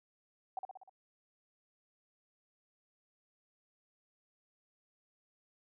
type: tone with echo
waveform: sine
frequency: 760 Hz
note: F#5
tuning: 46 cents sharp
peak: -35 dBFS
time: 0.57-0.59 s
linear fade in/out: 2 ms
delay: 61 ms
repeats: 5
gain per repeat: -4 dB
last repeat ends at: 0.895 s
effects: none